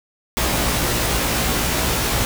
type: noise with comb filter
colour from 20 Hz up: pink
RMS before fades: -20 dBFS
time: 0.37-2.25 s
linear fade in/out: 0 ms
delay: 17 ms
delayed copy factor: +1
effects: none